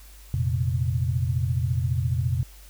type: chord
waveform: sine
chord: F suspended fourth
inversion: none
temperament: just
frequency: 87.31 / 116.41 / 130.96 Hz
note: F2 / Bb2 / C3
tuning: 0 / -2 / +2 cents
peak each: -26 dBFS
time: 0.34-2.43 s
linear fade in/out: 0 ms
effects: added 50 Hz sine -45 dBFS peak until 2.69 s + white hiss -52 dBFS RMS until 2.69 s